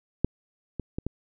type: clicks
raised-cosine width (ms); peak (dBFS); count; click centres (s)
3; -8 / -18 / -17 / -16; 4; 0.246 / 0.797 / 0.985 / 1.066
effects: none